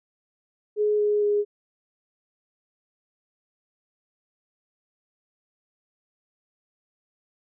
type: tone with pitch steps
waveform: sine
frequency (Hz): 420.5 / 416.9 / 413.3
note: G#4 / G#4 / G#4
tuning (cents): +22 / +7 / -8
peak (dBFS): -19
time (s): 0.76-1.45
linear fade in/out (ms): 50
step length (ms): 230
effects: none